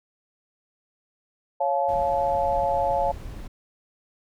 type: chord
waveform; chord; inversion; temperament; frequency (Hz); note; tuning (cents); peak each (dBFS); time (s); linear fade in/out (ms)
sine; Db augmented; none; equal with one note detuned; 554.4 / 698.5 / 861.9; Db5 / F5 / A5; 0 / 0 / -36; -25 / -25 / -25; 1.6-3.12; 10
type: noise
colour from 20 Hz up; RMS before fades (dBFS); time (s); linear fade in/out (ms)
brown; -36; 1.88-3.48; 10
effects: none